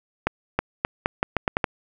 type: accelerating click train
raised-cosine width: 0.5 ms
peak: -5 dBFS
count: 9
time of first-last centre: 0.27-1.642 s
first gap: 320 ms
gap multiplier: 0.81
effects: none